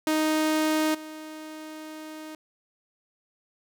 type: tone with level steps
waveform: sawtooth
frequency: 311.1 Hz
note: D#4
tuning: in tune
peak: -18 / -34 dBFS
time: 0.07-2.35 s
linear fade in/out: 2 ms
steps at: 0.94 s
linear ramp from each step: 10 ms
effects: none